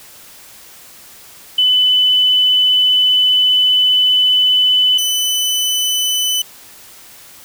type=tone pair in turn; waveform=sine / sawtooth; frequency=3005 / 3005 Hz; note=F#7 / F#7; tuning=+26 / +26 cents; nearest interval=unison; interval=0 cents; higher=neither; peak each=-9 / -11 dBFS; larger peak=first; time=1.58-4.98 / 4.98-6.42 s; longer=first; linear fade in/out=5 ms; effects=white hiss -40 dBFS RMS until 7.44 s